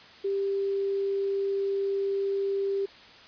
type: tone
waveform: sine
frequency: 394.5 Hz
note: G4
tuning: 11 cents sharp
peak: -25 dBFS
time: 0.24-2.86 s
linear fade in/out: 10 ms
effects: white hiss -50 dBFS RMS until 3.27 s + resampled to 11025 Hz